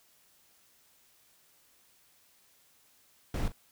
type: noise with echo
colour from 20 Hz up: brown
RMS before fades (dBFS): -31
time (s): 3.34-3.48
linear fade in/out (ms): 2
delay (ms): 40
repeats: 1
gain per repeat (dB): -14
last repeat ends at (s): 3.52
effects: white hiss -65 dBFS RMS until 3.71 s